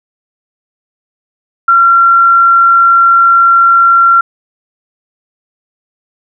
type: tone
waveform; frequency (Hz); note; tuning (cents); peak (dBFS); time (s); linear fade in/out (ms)
sine; 1369; F6; -35; -3; 1.68-4.21; 5
effects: none